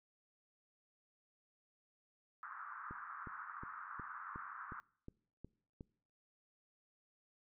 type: band-pass noise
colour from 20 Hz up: pink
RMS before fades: -49 dBFS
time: 2.43-4.8 s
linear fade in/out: 0 ms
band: 1100 to 1500 Hz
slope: 48 dB/octave
type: click train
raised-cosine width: 3 ms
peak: -36 dBFS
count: 9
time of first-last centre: 2.91-5.809 s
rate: 2.76 Hz
effects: noise-tail reverb RT60 0.6 s tail -24 dB re dry